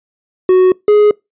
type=tone pair in turn; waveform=triangle; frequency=370 / 418.1 Hz; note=F#4 / G#4; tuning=0 / +12 cents; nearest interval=major second; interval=212 cents; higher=second; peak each=-3 dBFS; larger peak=neither; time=0.49-0.72 / 0.88-1.11 s; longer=neither; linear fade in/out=2 ms; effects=noise-tail reverb RT60 0.2 s tail -25 dB re dry + resampled to 8000 Hz